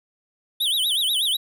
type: tone with vibrato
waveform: square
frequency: 3404 Hz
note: G#7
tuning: 42 cents sharp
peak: -20 dBFS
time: 0.6-1.37 s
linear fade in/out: 10 ms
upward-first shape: sine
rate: 8.2 Hz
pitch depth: 230 cents each way
effects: none